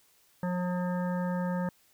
harmonic tone with a mistuned harmonic, 179 Hz, F3, 43 cents sharp, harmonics 1 / 3 / 5 / 7 / 9 / 10, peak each -29 / -36 / -39 / -45 / -45 / -50 dBFS, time 0.43-1.69 s, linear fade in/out 2 ms, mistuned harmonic 5, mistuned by +26 cents, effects white hiss -65 dBFS RMS until 1.93 s

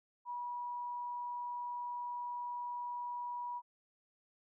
sine tone, 970 Hz, B5, 31 cents flat, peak -38 dBFS, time 0.25-3.62 s, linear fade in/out 50 ms, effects none

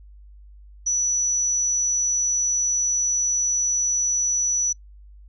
sine tone, 5920 Hz, F#8, in tune, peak -19 dBFS, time 0.86-4.73 s, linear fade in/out 10 ms, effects noise-tail reverb RT60 0.1 s tail -26 dB re dry + added 50 Hz sine -43 dBFS peak until 5.28 s

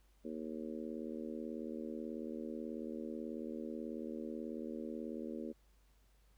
harmonic tone, 78.3 Hz, D#2, 11 cents sharp, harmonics 3 / 4 / 5 / 6 / 7, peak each -44 / -46 / -48 / -50 / -51 dBFS, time 0.24-5.53 s, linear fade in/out 20 ms, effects added 50 Hz sine -66 dBFS peak until 6.37 s + pink hiss -75 dBFS RMS until 6.37 s

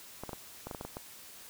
clicks, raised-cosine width 1 ms, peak -25 dBFS, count 9, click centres 0.236 / 0.293 / 0.332 / 0.67 / 0.712 / 0.748 / 0.811 / 0.85 / 0.969 s, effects white hiss -51 dBFS RMS until 1.49 s

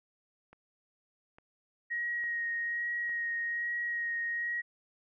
click train, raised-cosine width 0.5 ms, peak -39 dBFS, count 4, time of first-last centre 0.53-3.094 s, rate 1.17 Hz
sine tone with vibrato, 1885 Hz, A#6, 19 cents sharp, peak -31 dBFS, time 1.9-4.62 s, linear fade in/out 20 ms, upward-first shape sine, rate 1.2 Hz, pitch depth 16 cents each way
effects none

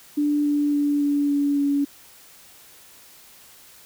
sine tone with pitch steps, 293.6 / 291.6 / 289.6 / 287.6 / 285.6 / 283.6 Hz, D4 / D4 / D4 / D4 / D4 / C#4, 0 / -12 / -24 / -36 / -48 / +40 cents, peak -18 dBFS, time 0.17-1.85 s, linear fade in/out 10 ms, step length 280 ms, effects white hiss -49 dBFS RMS until 3.85 s

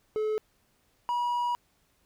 triangle tone pair in turn, 430.5 / 965.9 Hz, A4 / B5, -38 / -39 cents, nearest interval octave + major second, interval 1399 cents, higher second, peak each -24 dBFS, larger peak neither, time 0.16-0.38 / 1.09-1.55 s, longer second, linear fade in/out 0 ms, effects pink hiss -69 dBFS RMS until 2.05 s

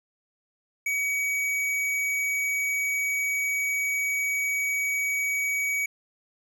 triangle tone with hard clipping, 2264 Hz, C#7, 36 cents sharp, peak -26 dBFS, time 0.86-5.86 s, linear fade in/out 5 ms, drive 15 dB, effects none

